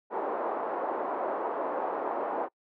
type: band-pass noise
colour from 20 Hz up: white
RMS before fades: -32 dBFS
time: 0.1-2.49 s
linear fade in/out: 50 ms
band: 340 to 960 Hz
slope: 24 dB/octave
effects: noise-tail reverb RT60 0.1 s tail -26 dB re dry